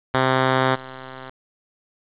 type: tone with level steps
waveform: 5% pulse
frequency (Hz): 130.81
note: C3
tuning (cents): 0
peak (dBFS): -5 / -23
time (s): 0.14-1.3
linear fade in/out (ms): 2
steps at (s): 0.74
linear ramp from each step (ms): 20
effects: resampled to 8000 Hz + 7-bit